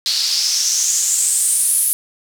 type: noise with band-pass filter sweep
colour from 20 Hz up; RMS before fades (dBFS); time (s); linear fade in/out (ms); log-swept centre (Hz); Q
white; -17; 0.06-1.93; 0; 4300 to 11000; 5.2
effects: none